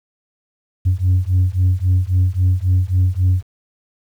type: beating tone pair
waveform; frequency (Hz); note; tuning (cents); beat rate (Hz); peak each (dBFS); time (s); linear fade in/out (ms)
sine; 90.1 / 93.8; F#2 / F#2; -45 / +24; 3.7; -14; 0.85-3.43; 20
effects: tanh soft clip ceiling -9 dBFS + 8-bit